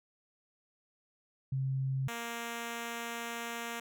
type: tone pair in turn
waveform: sine / 5% pulse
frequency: 133.5 / 233.6 Hz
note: C3 / A#3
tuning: +35 / +4 cents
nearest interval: minor seventh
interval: 969 cents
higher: second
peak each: -30 / -26 dBFS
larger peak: second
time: 1.52-2.08 / 2.08-3.8 s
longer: second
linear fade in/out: 5 ms
effects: none